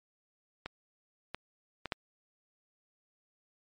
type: clicks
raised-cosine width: 0.3 ms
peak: -22 / -21 / -20 / -15 dBFS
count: 4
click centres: 0.66 / 1.346 / 1.857 / 1.922 s
effects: MP3 48 kbps